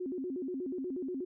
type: tone with vibrato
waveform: sine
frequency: 311.1 Hz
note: D#4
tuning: in tune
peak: -34 dBFS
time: 0-1.25 s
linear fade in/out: 10 ms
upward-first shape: square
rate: 8.3 Hz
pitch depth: 270 cents each way
effects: none